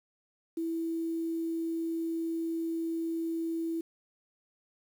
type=tone with quantisation; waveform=sine; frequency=329.6 Hz; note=E4; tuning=in tune; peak=-30 dBFS; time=0.57-3.81 s; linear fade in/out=5 ms; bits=9; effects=none